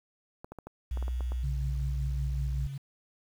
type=clicks; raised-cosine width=1 ms; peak=-28 dBFS; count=9; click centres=0.445 / 0.52 / 0.587 / 0.67 / 0.973 / 1.026 / 1.081 / 1.207 / 1.32 s
type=tone; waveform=sine; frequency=61.74 Hz; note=B1; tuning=in tune; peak=-29 dBFS; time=0.91-2.67 s; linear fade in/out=5 ms
type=tone with tremolo; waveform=sine; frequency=137.1 Hz; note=C#3; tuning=19 cents flat; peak=-32 dBFS; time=1.43-2.78 s; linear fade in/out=10 ms; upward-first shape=sine; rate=5.3 Hz; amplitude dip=40%
effects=9-bit